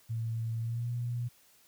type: tone with pitch glide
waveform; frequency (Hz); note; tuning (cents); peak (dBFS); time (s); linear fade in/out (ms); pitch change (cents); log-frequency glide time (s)
sine; 113.7 to 120.46; A#2 to B2; -43 to -43; -31; 0.09-1.29; 20; +100; 0.59-0.91
effects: white hiss -63 dBFS RMS until 1.67 s